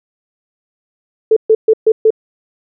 sine tone bursts, 440 Hz, A4, in tune, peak -5 dBFS, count 5, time 1.31-2.105 s, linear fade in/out 5 ms, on 55 ms, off 130 ms, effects none

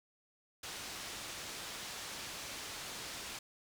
white low-pass noise, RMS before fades -45 dBFS, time 0.63-3.39 s, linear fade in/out 5 ms, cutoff 6300 Hz, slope 12 dB/octave, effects none

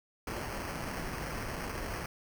pink noise with sample-and-hold, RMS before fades -38 dBFS, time 0.27-2.06 s, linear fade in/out 2 ms, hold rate 3675 Hz, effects none

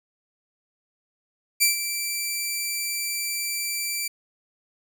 10% pulse tone with ADSR envelope, 2338 Hz, D7, 8 cents flat, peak -6 dBFS, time 1.6-4.08 s, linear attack 24 ms, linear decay 130 ms, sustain -11 dB, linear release 6 ms, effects none

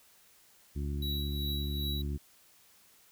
harmonic tone, 71.6 Hz, D2, 43 cents flat, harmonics 1 / 2 / 3 / 4 / 5, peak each -33 / -39 / -43 / -45 / -47 dBFS, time 0.75-2.18 s, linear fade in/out 20 ms
square tone with tremolo, 3901 Hz, B7, 22 cents flat, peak -35 dBFS, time 1.02-2.02 s, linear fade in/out 5 ms, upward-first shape triangle, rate 2.6 Hz, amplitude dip 65%
effects white hiss -62 dBFS RMS until 3.11 s

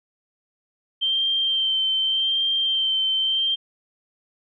sine tone with vibrato, 3136 Hz, G7, in tune, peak -19 dBFS, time 1.01-3.56 s, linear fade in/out 20 ms, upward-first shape sine, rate 0.85 Hz, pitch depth 21 cents each way, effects none

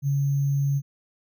sine tone with sample-and-hold, 140 Hz, C#3, 18 cents sharp, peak -20 dBFS, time 0.02-0.82 s, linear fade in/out 50 ms, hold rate 6300 Hz, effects none

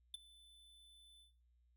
square tone with ADSR envelope, 3513 Hz, A7, 3 cents flat, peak -40 dBFS, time 0.14-1.32 s, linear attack 3 ms, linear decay 16 ms, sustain -23 dB, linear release 120 ms, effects noise-tail reverb RT60 0.4 s tail -19 dB re dry + added 60 Hz sine -70 dBFS peak until 1.76 s

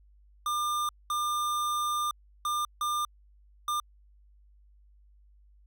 square tone bursts at uneven times, 1200 Hz, D6, 37 cents sharp, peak -28 dBFS, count 5, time 0.46-0.89 / 1.1-2.11 / 2.45-2.65 / 2.81-3.05 / 3.68-3.8 s, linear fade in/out 2 ms, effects added 50 Hz sine -56 dBFS peak until 5.66 s

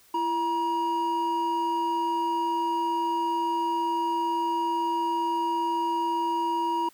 triangle tone pair together, 336.8 / 952.6 Hz, E4 / A#5, +37 / +37 cents, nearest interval octave + tritone, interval 1800 cents, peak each -29 / -23 dBFS, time 0.14-6.89 s, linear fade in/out 5 ms, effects white hiss -58 dBFS RMS until 6.93 s

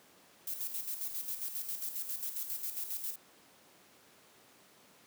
violet noise with tremolo, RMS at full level -37 dBFS, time 0.47-3.16 s, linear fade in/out 5 ms, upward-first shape square, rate 7.4 Hz, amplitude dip 55%, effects pink hiss -61 dBFS RMS until 5.06 s + high-pass 200 Hz 12 dB/octave

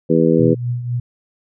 harmonic tone, 81.8 Hz, E2, 13 cents flat, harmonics 2 / 3 / 4 / 5 / 6, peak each -17 / -17 / -17 / -17 / -17 dBFS, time 0.09-0.55 s, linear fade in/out 20 ms
sine tone with tremolo, 121.6 Hz, B2, 26 cents flat, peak -16 dBFS, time 0.39-1 s, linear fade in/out 5 ms, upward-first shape triangle, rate 4 Hz, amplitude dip 65%
effects none

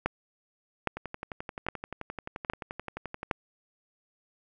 two click trains, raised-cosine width 0.5 ms, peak -11 / -21 dBFS, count 5 / 27, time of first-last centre 0.06-3.312 / 0.97-3.231 s, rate 1.23 / 11.5 Hz, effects none

